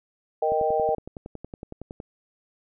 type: chord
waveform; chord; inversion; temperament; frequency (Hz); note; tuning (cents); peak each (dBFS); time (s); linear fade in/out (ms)
sine; Eb major; second; equal; 466.2 / 622.3 / 784; Bb4 / Eb5 / G5; 0 / 0 / 0; -25; 0.42-0.95; 5
type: click train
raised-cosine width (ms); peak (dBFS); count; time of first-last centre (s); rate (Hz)
2; -23; 17; 0.52-2.001; 10.8
effects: none

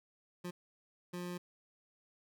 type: tone bursts at uneven times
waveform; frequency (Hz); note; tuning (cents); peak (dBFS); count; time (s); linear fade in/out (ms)
25% pulse; 177.3; F3; +26; -36; 2; 0.44-0.51 / 1.13-1.38; 10
effects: none

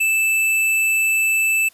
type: tone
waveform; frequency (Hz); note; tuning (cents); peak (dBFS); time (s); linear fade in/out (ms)
square; 2637; E7; 0; -16; 0-1.69; 10
effects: white hiss -53 dBFS RMS until 1.73 s + resampled to 32000 Hz

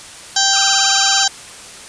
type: harmonic tone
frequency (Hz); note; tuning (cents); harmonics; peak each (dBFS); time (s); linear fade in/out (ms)
784; G5; 0; 1 / 2 / 4 / 5 / 6 / 7 / 8 / 9; -20 / -20 / -20 / -20 / -20 / -20 / -20 / -20; 0.36-1.28; 5
type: tone with vibrato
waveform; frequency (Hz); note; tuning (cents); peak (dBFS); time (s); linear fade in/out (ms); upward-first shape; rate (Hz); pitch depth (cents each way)
20% pulse; 1318.5; E6; 0; -19; 0.53-1.24; 5; triangle; 18; 210
effects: white hiss -35 dBFS RMS until 1.88 s + resampled to 22050 Hz

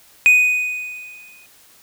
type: tone with exponential decay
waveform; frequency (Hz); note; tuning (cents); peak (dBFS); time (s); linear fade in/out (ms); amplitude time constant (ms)
triangle; 2489; D#7; 0; -5; 0.26-1.46; 0; 260
effects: white hiss -50 dBFS RMS until 1.82 s

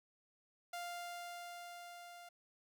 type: tone with level ramp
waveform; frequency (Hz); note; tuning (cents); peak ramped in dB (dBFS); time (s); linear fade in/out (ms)
sawtooth; 698.5; F5; 0; -38 to -49; 0.73-2.29; 5
effects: none

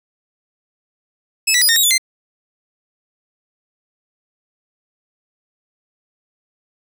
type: tone with pitch steps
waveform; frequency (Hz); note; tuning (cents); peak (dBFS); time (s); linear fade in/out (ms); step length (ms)
15% pulse; 2599 / 1962 / 4946 / 1837 / 3803 / 3476 / 2079; E7 / B6 / D#8 / A#6 / A#7 / A7 / C7; -25 / -12 / -11 / -26 / +34 / -22 / -12; -5; 1.47-1.981; 10; 73
effects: none

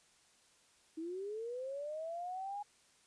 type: linear sweep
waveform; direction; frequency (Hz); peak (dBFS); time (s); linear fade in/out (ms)
sine; up; 313 to 830.6; -39; 0.97-2.63; 10
effects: white hiss -68 dBFS RMS until 3.06 s + resampled to 22050 Hz

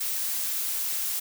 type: noise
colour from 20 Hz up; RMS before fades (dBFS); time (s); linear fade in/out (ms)
blue; -29; 0-1.2; 10
effects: none

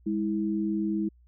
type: tone pair together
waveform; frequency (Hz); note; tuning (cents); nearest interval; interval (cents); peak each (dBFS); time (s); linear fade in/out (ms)
sine; 204.2 / 324.1; G#3 / E4; -29 / -29; minor sixth; 800; -28; 0.06-1.09; 10
effects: added 60 Hz sine -55 dBFS peak until 1.27 s

